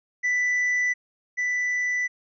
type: tone pair in turn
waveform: triangle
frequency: 1982 / 1982 Hz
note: B6 / B6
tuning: +6 / +6 cents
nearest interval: unison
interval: 0 cents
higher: neither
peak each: -19 / -21 dBFS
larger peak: first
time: 0.23-0.94 / 1.37-2.08 s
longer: neither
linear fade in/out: 20 ms
effects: resampled to 16000 Hz